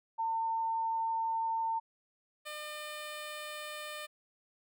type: tone pair in turn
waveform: sine / 10% pulse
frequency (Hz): 903 / 602.7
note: A5 / D5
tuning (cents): +45 / +45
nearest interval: perfect fifth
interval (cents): 700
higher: first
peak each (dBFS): -30 / -32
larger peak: first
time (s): 0.18-1.8 / 2.45-4.07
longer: neither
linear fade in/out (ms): 20
effects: none